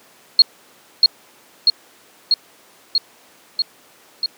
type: tone with echo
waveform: sine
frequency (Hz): 4299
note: C8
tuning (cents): +46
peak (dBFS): -4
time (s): 0.39-0.42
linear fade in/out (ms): 2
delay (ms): 640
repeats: 6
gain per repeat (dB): -2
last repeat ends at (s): 4.26
effects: pink hiss -49 dBFS RMS until 4.37 s + high-pass 300 Hz 12 dB/octave